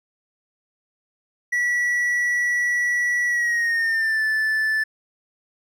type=tone with pitch glide; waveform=triangle; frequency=1944 to 1752 Hz; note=B6 to A6; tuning=-28 to -8 cents; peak=-17 dBFS; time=1.52-4.84 s; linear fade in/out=10 ms; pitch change=-180 cents; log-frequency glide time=3.27-4.23 s; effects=none